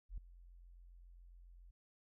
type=tone with ADSR envelope; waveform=sine; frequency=43.65 Hz; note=F1; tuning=in tune; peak=-39 dBFS; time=0.09-1.71 s; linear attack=86 ms; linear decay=4 ms; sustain=-17 dB; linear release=8 ms; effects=none